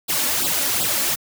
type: noise with flanger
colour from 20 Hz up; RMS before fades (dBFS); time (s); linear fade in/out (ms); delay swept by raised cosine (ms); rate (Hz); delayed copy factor
white; -21; 0.08-1.16; 20; 0.23 to 3.63; 2.7; +0.85
effects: high-pass 80 Hz 12 dB/octave